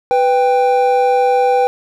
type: tone pair together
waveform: triangle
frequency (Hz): 496.5 / 789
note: B4 / G5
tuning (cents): +9 / +11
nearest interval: minor sixth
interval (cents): 802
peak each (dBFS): -11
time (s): 0.11-1.67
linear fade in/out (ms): 0
effects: none